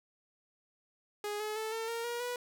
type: tone with pitch steps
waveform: sawtooth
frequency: 415.3 / 426.7 / 438.5 / 450.5 / 462.9 / 475.7 / 488.8 Hz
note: G#4 / G#4 / A4 / A4 / A#4 / A#4 / B4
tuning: 0 / +47 / -6 / +41 / -12 / +35 / -18 cents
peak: -31 dBFS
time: 1.24-2.36 s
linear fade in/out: 2 ms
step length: 160 ms
effects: none